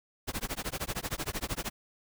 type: noise with tremolo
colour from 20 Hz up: pink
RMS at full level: -32 dBFS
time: 0.27-1.7 s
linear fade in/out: 20 ms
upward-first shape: sine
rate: 13 Hz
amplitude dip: 100%
effects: none